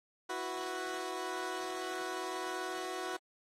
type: chord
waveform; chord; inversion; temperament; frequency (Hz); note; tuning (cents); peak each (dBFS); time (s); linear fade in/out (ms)
15% pulse; E suspended second; none; equal; 329.6 / 370 / 493.9; E4 / F#4 / B4; 0 / 0 / 0; -37 / -32 / -38; 0.29-3.17; 10
effects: low-pass 10000 Hz 12 dB/octave + AAC 64 kbps